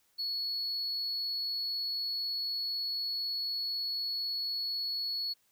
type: tone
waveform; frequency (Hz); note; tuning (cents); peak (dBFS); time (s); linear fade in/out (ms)
triangle; 4382; C#8; -21; -30; 0.18-5.34; 20
effects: tanh soft clip ceiling -26 dBFS + white hiss -71 dBFS RMS until 5.51 s